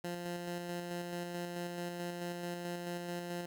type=tone with tremolo; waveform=15% pulse; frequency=174.61 Hz; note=F3; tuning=in tune; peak=-31 dBFS; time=0.04-3.46 s; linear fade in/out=5 ms; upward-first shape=square; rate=4.6 Hz; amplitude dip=30%; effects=12-bit